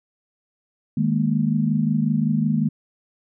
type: chord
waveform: sine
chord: D# suspended fourth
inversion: none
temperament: equal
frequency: 155.56 / 207.7 / 233.1 Hz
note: D#3 / G#3 / A#3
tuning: 0 / 0 / 0 cents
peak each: -22 dBFS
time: 0.97-2.69 s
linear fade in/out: 5 ms
effects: none